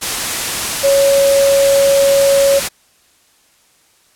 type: tone in noise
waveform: sine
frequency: 554.4 Hz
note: C#5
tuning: in tune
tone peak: -8 dBFS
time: 0.83-2.6 s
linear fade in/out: 20 ms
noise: white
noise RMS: -18 dBFS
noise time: 0.01-2.69 s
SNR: +7 dB
effects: white hiss -53 dBFS RMS until 4.15 s + low-pass 11000 Hz 12 dB/octave